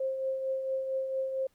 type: tone with tremolo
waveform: sine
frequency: 530 Hz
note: C5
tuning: 22 cents sharp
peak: -27 dBFS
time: 0-1.47 s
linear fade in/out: 5 ms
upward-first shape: triangle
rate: 4.4 Hz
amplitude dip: 50%
effects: pink hiss -71 dBFS RMS until 1.54 s

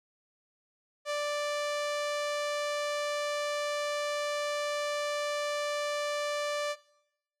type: tone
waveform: sawtooth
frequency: 587.3 Hz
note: D5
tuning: in tune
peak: -26 dBFS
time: 1.05-6.76 s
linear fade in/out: 50 ms
effects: noise-tail reverb RT60 0.8 s tail -19 dB re dry + low-pass 8000 Hz 12 dB/octave

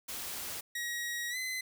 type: noise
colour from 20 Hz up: white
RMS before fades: -40 dBFS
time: 0.08-0.61 s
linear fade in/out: 10 ms
type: tone with pitch glide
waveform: sawtooth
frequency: 1900 to 2036 Hz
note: A#6 to C7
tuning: +33 to -48 cents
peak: -31 dBFS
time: 0.75-1.61 s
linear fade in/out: 5 ms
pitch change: +119 cents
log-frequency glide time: 1.3-1.37 s
effects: none

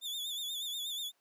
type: tone with vibrato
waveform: 40% pulse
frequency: 3520 Hz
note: A7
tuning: in tune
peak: -35 dBFS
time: 0.01-1.12 s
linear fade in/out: 50 ms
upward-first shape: sine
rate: 8.3 Hz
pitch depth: 77 cents each way
effects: pink hiss -75 dBFS RMS until 1.2 s + high-pass 400 Hz 12 dB/octave

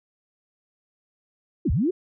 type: linear two-way sweep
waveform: sine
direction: down then up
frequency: 392 to 51.3 to 392 Hz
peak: -19 dBFS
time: 1.65-1.91 s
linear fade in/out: 10 ms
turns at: 1.71 s
effects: none

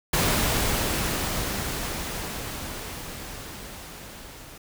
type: noise with level ramp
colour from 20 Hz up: pink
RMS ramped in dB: -22 to -44 dBFS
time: 0.13-4.58 s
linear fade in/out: 5 ms
effects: none

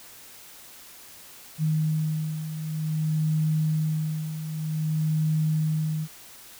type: beating tone pair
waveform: sine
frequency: 155.56 / 156.09 Hz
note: D#3 / D#3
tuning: 0 / +6 cents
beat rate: 0.53 Hz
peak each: -30 / -24 dBFS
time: 1.58-6.08 s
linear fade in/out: 50 ms
effects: white hiss -47 dBFS RMS until 6.59 s

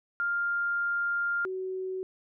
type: tone pair in turn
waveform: sine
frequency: 1400 / 375 Hz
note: F6 / F#4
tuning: +4 / +23 cents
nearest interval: octave + major seventh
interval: 2281 cents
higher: first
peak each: -26 / -31 dBFS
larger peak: first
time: 0.2-1.45 / 1.45-2.03 s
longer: first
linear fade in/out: 0 ms
effects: none

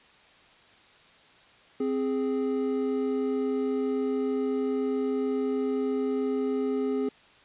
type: tone pair together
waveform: triangle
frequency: 261.6 / 415.3 Hz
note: C4 / G#4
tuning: 0 / 0 cents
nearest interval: minor sixth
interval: 800 cents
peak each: -26 dBFS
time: 1.8-7.09 s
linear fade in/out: 5 ms
effects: white hiss -56 dBFS RMS until 7.44 s + resampled to 8000 Hz

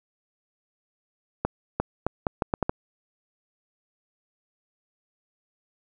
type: accelerating click train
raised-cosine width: 1 ms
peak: -9 dBFS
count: 8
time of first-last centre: 1.45-2.695 s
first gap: 350 ms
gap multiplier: 0.76
effects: none

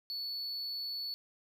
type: tone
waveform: triangle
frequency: 4435 Hz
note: C#8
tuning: in tune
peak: -35 dBFS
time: 0.1-1.14 s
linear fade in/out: 0 ms
effects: none

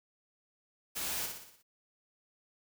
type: noise with echo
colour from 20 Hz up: white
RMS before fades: -37 dBFS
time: 0.95-1.27 s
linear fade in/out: 20 ms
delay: 60 ms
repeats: 6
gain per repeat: -5 dB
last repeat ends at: 1.63 s
effects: none

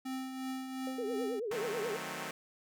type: tone with tremolo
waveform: square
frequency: 261.6 Hz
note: C4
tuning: in tune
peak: -36 dBFS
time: 0.05-1.4 s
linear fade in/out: 10 ms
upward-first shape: triangle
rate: 2.8 Hz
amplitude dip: 50%
type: tone with exponential decay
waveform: sine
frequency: 520 Hz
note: C5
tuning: 11 cents flat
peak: -38 dBFS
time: 0.87-1.07 s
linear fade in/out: 2 ms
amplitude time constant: 43 ms
type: tone with vibrato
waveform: sine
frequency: 443.2 Hz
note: A4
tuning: 13 cents sharp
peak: -34 dBFS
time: 0.98-1.97 s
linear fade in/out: 5 ms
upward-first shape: triangle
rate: 9.3 Hz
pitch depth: 220 cents each way
type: chord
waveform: 5% pulse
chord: D# diminished seventh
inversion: none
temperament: equal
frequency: 155.56 / 185 / 220 / 261.6 Hz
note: D#3 / F#3 / A3 / C4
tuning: 0 / 0 / 0 / 0 cents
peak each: -33 dBFS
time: 1.51-2.31 s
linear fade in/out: 2 ms
effects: none

